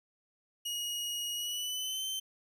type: tone with pitch glide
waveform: sawtooth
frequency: 2887 to 3094 Hz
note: F#7 to G7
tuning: -43 to -23 cents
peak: -31 dBFS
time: 0.65-2.2 s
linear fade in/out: 10 ms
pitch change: +120 cents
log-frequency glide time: 1.34-2.06 s
effects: none